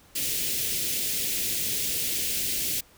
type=band-stop noise; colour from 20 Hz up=white; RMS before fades=-28 dBFS; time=0.15-2.81 s; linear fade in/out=10 ms; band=480 to 2200 Hz; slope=24 dB/octave; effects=pink hiss -56 dBFS RMS until 2.97 s